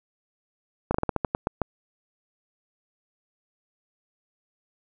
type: slowing click train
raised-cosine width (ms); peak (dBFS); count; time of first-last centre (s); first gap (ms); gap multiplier
1; -9; 10; 0.91-1.617; 34; 1.2
effects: none